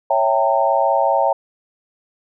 sine chord, C# diminished seventh, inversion none, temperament equal with one note detuned, 554.4 / 659.3 / 784 / 913.1 Hz, C#5 / E5 / G5 / Bb5, 0 / 0 / 0 / -36 cents, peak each -19 dBFS, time 0.1-1.33 s, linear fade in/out 5 ms, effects none

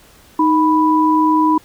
sine tone pair together, 311.1 / 987.8 Hz, D#4 / B5, 0 / 0 cents, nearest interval octave + minor sixth, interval 2000 cents, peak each -13 dBFS, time 0.39-1.58 s, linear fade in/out 5 ms, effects pink hiss -47 dBFS RMS until 1.64 s

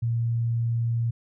sine tone, 116.54 Hz, A#2, in tune, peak -22 dBFS, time 0.02-1.11 s, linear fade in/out 10 ms, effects none

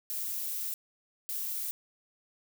violet noise bursts at uneven times, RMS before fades -35 dBFS, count 2, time 0.1-0.74 / 1.29-1.71 s, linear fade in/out 0 ms, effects none

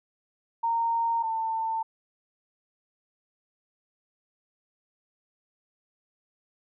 sine tone pair in turn, 923 / 895.7 Hz, A#5 / A5, -17 / +31 cents, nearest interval minor second, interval 52 cents, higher first, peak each -23 / -26 dBFS, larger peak first, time 0.63-1.23 / 1.23-1.83 s, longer neither, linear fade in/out 10 ms, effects none

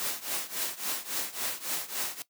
white noise with tremolo, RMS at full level -30 dBFS, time 0-2.22 s, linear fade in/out 0 ms, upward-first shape triangle, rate 3.6 Hz, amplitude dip 90%, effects noise-tail reverb RT60 0.1 s tail -17 dB re dry + high-pass 200 Hz 12 dB/octave

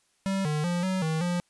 square tone with pitch steps, 193.9 / 151.2 / 175.1 / 187.6 / 158.9 / 176 Hz, G3 / D#3 / F3 / F#3 / D#3 / F3, -19 / -49 / +5 / +24 / +37 / +14 cents, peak -26 dBFS, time 0.26-1.4 s, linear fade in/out 0 ms, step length 190 ms, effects white hiss -69 dBFS RMS until 1.49 s + resampled to 24000 Hz

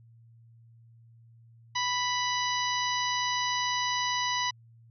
harmonic tone, 987.8 Hz, B5, in tune, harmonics 1 / 2 / 3 / 4 / 5 / 6, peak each -30 / -33 / -35 / -36 / -37 / -38 dBFS, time 1.75-4.51 s, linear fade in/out 10 ms, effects added 115 Hz sine -53 dBFS peak until 4.9 s

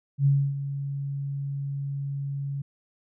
sine tone with ADSR envelope, 139.7 Hz, C#3, 14 cents sharp, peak -16 dBFS, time 0.18-2.62 s, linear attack 78 ms, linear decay 280 ms, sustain -12 dB, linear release 7 ms, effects none

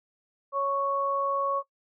sine tone pair together, 554.4 / 1108.7 Hz, C#5 / C#6, 0 / 0 cents, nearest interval octave, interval 1200 cents, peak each -29 / -26 dBFS, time 0.52-1.63 s, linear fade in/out 50 ms, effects noise-tail reverb RT60 0.1 s tail -19 dB re dry

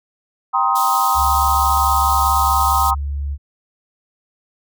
sine chord, C minor seventh, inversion second, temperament just, 784.9 / 941.9 / 1046.5 / 1255.8 Hz, G5 / Bb5 / C6 / Eb6, +2 / +18 / 0 / +16 cents, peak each -20 / -20 / -19 / -18 dBFS, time 0.53-2.95 s, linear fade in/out 20 ms
white high-pass noise, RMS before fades -27 dBFS, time 0.75-2.91 s, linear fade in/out 10 ms, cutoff 3200 Hz, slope 48 dB/octave
sine tone with pitch glide, 70.4 to 70.89 Hz, C#2 to C#2, +27 to +39 cents, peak -20 dBFS, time 1.14-3.38 s, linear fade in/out 50 ms, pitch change +12 cents, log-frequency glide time 2.49-2.74 s
click, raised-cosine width 0.2 ms, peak -23 dBFS, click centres 1.775 s
effects none

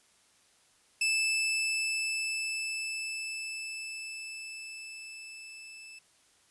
sawtooth tone with level ramp, 2632 Hz, E7, 3 cents flat, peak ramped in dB -22 to -43 dBFS, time 1.01-5.99 s, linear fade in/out 5 ms, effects white hiss -65 dBFS RMS until 6.5 s + resampled to 24000 Hz

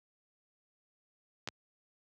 clicks, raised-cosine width 0.2 ms, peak -21 / -19 dBFS, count 2, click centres 1.475 / 1.487 s, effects high-pass 80 Hz 12 dB/octave

